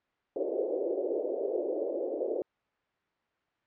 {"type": "band-pass noise", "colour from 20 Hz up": "white", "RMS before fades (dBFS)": -32, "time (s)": [0.36, 2.42], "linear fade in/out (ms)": 2, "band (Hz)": [340, 560], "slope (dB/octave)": 48, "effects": ["white hiss -75 dBFS RMS until 3.66 s", "low-pass 2000 Hz 12 dB/octave"]}